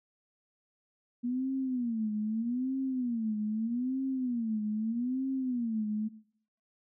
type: tone with vibrato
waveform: sine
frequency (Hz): 237.6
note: A#3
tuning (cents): +33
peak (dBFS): -29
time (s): 1.23-6.09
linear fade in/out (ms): 20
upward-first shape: sine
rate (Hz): 0.8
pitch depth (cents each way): 200
effects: noise-tail reverb RT60 0.6 s tail -18 dB re dry